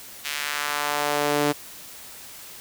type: tone with high-pass filter sweep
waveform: sawtooth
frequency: 146.6 Hz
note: D3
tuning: 3 cents flat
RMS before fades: -25 dBFS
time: 0.24-1.53 s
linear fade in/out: 20 ms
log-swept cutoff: 2500 to 310 Hz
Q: 1.2
effects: white hiss -42 dBFS RMS until 2.6 s